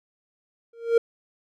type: tone with exponential growth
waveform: triangle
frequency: 463.5 Hz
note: A#4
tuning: 10 cents flat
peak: -10 dBFS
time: 0.73-0.98 s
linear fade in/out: 5 ms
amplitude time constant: 54 ms
effects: none